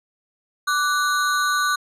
square ring-modulated tone, 1326 Hz, E6, 10 cents sharp, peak -16 dBFS, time 0.67-1.76 s, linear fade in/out 10 ms, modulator 157 Hz, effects low-pass 11000 Hz 12 dB/octave

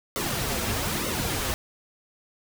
pink noise with flanger, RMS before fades -28 dBFS, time 0.16-1.54 s, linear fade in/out 0 ms, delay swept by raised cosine 1.2 to 7 ms, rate 1.1 Hz, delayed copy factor -0.9, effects none

